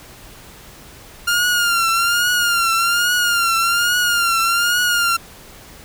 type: tone with vibrato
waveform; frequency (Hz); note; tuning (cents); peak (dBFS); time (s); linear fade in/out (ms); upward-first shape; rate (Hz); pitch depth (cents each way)
sawtooth; 1400; F6; +4; -11; 1.27-5.17; 10; triangle; 1.2; 76
effects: pink hiss -41 dBFS RMS until 5.84 s